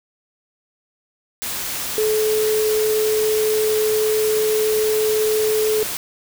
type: tone in noise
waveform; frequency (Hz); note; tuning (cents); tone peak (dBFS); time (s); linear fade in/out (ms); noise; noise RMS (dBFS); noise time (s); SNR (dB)
sine; 431.3; A4; -35; -16; 1.98-5.83; 0; white; -26; 1.42-5.97; +7
effects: none